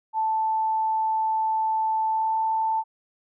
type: tone with pitch glide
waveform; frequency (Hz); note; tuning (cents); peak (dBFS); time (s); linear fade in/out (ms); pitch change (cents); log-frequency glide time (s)
sine; 880 to 885.6; A5 to A5; 0 to +11; -21; 0.13-2.84; 50; +11; 2.08-2.36
effects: none